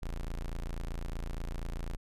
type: tone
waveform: 35% pulse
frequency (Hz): 28.19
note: A0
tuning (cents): +43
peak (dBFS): -33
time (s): 0.02-1.97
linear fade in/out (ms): 10
effects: resampled to 32000 Hz